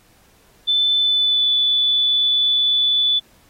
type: tone with pitch glide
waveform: sine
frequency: 3520 to 3472 Hz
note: A7 to A7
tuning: 0 to -24 cents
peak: -14 dBFS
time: 0.67-3.2 s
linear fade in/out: 20 ms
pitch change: -24 cents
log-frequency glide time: 0.96-1.49 s
effects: pink hiss -55 dBFS RMS until 3.49 s + AAC 48 kbps